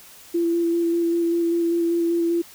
sine tone with vibrato, 338.6 Hz, E4, 46 cents sharp, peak -18 dBFS, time 0.34-2.42 s, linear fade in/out 10 ms, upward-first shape square, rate 5.1 Hz, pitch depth 12 cents each way, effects white hiss -46 dBFS RMS until 2.54 s

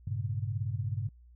sine chord, G diminished, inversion none, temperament equal with one note detuned, 100.23 / 116.54 / 138.59 Hz, G2 / Bb2 / Db3, +39 / 0 / 0 cents, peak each -33 / -35 / -38 dBFS, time 0.07-1.09 s, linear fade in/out 5 ms, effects added 60 Hz sine -53 dBFS peak until 1.35 s

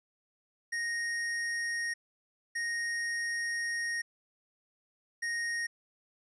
square tone bursts at uneven times, 1864.7 Hz, A#6, in tune, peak -32 dBFS, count 3, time 0.72-1.94 / 2.55-4.02 / 5.22-5.67 s, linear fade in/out 10 ms, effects resampled to 22050 Hz + 12-bit

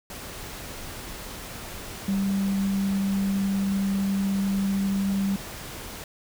sine tone in noise, 196 Hz, G3, in tune, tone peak -22 dBFS, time 2.08-5.36 s, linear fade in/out 2 ms, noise pink, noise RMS -38 dBFS, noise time 0.1-6.04 s, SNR +13 dB, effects none

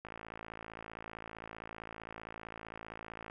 click train, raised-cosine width 0.5 ms, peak -29 dBFS, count 181, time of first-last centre 0.05-3.299 s, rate 55.4 Hz, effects none

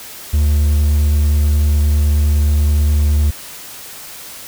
triangle tone, 74.2 Hz, D2, 18 cents sharp, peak -8 dBFS, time 0.33-3.31 s, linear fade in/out 10 ms, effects white hiss -33 dBFS RMS until 4.47 s

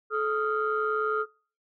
sine tone cluster, 432.5 / 1247 / 1385 Hz, A4 / D#6 / F6, -30 / +3 / -15 cents, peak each -28 / -29 / -29 dBFS, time 0.1-1.26 s, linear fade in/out 50 ms, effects noise-tail reverb RT60 0.4 s tail -24 dB re dry + tanh soft clip ceiling -15 dBFS

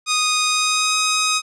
10% pulse tone with pitch glide, 1241 to 1259.1 Hz, D#6 to D#6, -5 to +20 cents, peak -8 dBFS, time 0.06-1.42 s, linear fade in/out 50 ms, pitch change +25 cents, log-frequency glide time 0.47-0.95 s, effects resampled to 22050 Hz

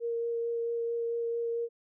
sine tone with vibrato, 466.2 Hz, A#4, in tune, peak -29 dBFS, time 0-1.69 s, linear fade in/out 50 ms, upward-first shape sine, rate 4.5 Hz, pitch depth 9 cents each way, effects none

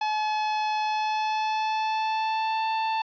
45% pulse tone with pitch glide, 856 to 886.2 Hz, A5 to A5, -48 to +12 cents, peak -24 dBFS, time 0.01-3.02 s, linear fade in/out 5 ms, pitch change +60 cents, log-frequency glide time 0.81-2.66 s, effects resampled to 11025 Hz + 10-bit

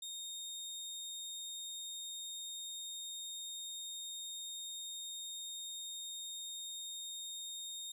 25% pulse tone, 3691 Hz, A#7, 18 cents flat, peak -39 dBFS, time 0.02-7.92 s, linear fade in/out 5 ms, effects none

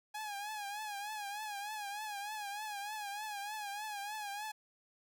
sawtooth tone with vibrato, 830.6 Hz, G#5, in tune, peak -36 dBFS, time 0.14-4.52 s, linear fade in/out 10 ms, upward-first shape triangle, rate 3.3 Hz, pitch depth 88 cents each way, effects none

